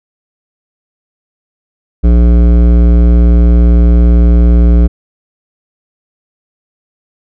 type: tone with hard clipping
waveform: sine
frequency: 58.9 Hz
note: A#1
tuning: 19 cents sharp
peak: -5 dBFS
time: 2.03-4.88 s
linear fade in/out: 20 ms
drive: 14 dB
effects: none